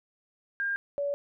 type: tone pair in turn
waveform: sine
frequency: 1606 / 569.6 Hz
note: G6 / C#5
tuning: +41 / +47 cents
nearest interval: octave + tritone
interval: 1794 cents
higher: first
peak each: -27 dBFS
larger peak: neither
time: 0.6-0.76 / 0.98-1.14 s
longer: neither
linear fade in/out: 0 ms
effects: none